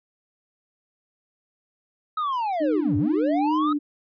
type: linear two-way sweep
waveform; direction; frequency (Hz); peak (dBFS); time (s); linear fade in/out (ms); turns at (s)
triangle; down then up; 1290 to 87 to 1290; -21; 2.17-3.73; 5; 2.97
type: tone with vibrato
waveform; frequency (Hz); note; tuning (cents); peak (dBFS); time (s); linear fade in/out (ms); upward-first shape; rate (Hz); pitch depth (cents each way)
sine; 300; D4; +37; -21; 2.6-3.79; 20; sine; 2.3; 49
effects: resampled to 11025 Hz